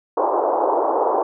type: band-pass noise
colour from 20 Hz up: white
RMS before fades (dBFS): -19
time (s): 0.17-1.23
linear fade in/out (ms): 5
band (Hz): 340 to 1000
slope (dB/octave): 48
effects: none